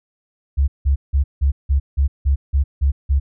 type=tone bursts; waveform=sine; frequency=69.2 Hz; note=C#2; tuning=2 cents flat; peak=-12 dBFS; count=10; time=0.57-3.2 s; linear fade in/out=20 ms; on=110 ms; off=170 ms; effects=none